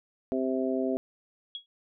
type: harmonic tone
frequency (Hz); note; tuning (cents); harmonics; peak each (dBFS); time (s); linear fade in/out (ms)
130.81; C3; 0; 2 / 3 / 4 / 5; -29 / -31 / -35 / -33; 0.32-0.97; 0
type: tone with exponential decay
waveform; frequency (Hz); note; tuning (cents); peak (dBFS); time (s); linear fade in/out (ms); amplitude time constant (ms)
sine; 3322; G#7; 0; -31; 1.55-1.66; 1; 23
effects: none